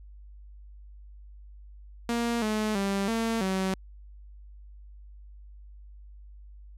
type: tone with pitch steps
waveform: sawtooth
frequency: 235.2 / 214.8 / 197.2 / 227.2 / 189.6 Hz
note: A#3 / A3 / G3 / A#3 / F#3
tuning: +16 / -41 / +11 / -44 / +43 cents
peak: -22 dBFS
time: 2.09-3.74 s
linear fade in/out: 2 ms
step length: 330 ms
effects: added 50 Hz sine -45 dBFS peak until 6.77 s + low-pass 11000 Hz 12 dB/octave